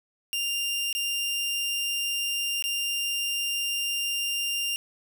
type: tone with dropouts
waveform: sawtooth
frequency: 2794 Hz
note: F7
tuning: in tune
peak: -23 dBFS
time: 0.33-4.76 s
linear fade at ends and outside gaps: 0 ms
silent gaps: 0.928-0.95 / 2.624-2.64 s
effects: none